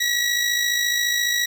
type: tone with amplitude modulation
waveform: 20% pulse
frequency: 1926 Hz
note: B6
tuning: 44 cents flat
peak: -12 dBFS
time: 0-1.46 s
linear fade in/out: 10 ms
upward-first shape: sine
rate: 54.5 Hz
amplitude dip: 45%
effects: none